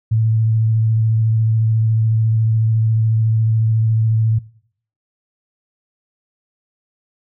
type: tone with vibrato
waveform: sine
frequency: 111.3 Hz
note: A2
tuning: 20 cents sharp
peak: -12 dBFS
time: 0.11-4.39 s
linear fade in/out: 10 ms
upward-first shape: square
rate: 14 Hz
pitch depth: 15 cents each way
effects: noise-tail reverb RT60 0.6 s tail -21 dB re dry